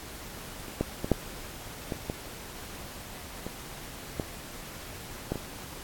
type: clicks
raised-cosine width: 2 ms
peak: -28 / -12 / -17 / -7 / -17 / -17 / -21 / -16 / -15 / -20 dBFS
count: 10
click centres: 0.683 / 0.81 / 1.045 / 1.117 / 1.922 / 2.099 / 3.466 / 4.198 / 5.32 / 5.357 s
effects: pink hiss -43 dBFS RMS until 5.83 s + AAC 64 kbps